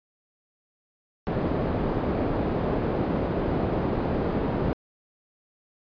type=low-pass noise; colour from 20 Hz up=white; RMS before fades=-26 dBFS; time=1.27-4.73 s; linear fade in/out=0 ms; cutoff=460 Hz; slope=12 dB/octave; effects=resampled to 11025 Hz